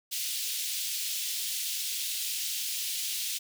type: high-pass noise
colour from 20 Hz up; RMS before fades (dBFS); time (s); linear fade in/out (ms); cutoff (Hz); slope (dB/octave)
pink; -33; 0.11-3.39; 20; 3000; 24
effects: none